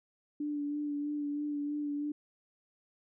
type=tone with vibrato; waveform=sine; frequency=292.5 Hz; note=D4; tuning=7 cents flat; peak=-32 dBFS; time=0.4-2.12 s; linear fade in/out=5 ms; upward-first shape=sine; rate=3.1 Hz; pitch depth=22 cents each way; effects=none